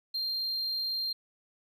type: tone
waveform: sine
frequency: 4186 Hz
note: C8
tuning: in tune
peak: -27 dBFS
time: 0.14-1.13 s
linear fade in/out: 10 ms
effects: tanh soft clip ceiling -29 dBFS + 11-bit